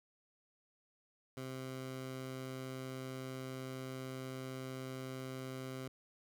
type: tone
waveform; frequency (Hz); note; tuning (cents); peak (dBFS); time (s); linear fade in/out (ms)
15% pulse; 130.81; C3; 0; -36; 1.37-5.88; 2
effects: none